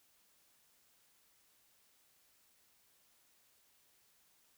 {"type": "silence", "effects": ["white hiss -71 dBFS RMS until 4.57 s"]}